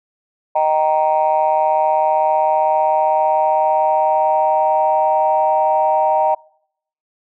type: chord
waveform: sine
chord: Eb major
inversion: none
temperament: just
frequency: 622.3 / 777.8 / 933.4 Hz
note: Eb5 / G5 / Bb5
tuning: 0 / -14 / +2 cents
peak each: -16 dBFS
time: 0.55-6.35 s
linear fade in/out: 10 ms
effects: noise-tail reverb RT60 0.7 s tail -26 dB re dry + tanh soft clip ceiling -5 dBFS